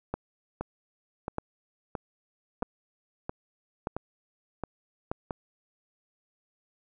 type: two click trains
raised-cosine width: 1 ms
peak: -18 / -16 dBFS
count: 8 / 5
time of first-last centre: 0.61-5.308 / 0.14-5.115 s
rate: 1.49 / 0.804 Hz
effects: none